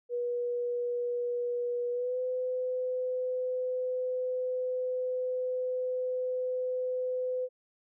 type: tone with pitch glide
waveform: sine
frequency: 484.5 to 506.5 Hz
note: B4 to B4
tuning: -33 to +44 cents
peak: -29 dBFS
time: 0.09-7.49 s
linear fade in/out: 50 ms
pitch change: +77 cents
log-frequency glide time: 1.91-2.19 s
effects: none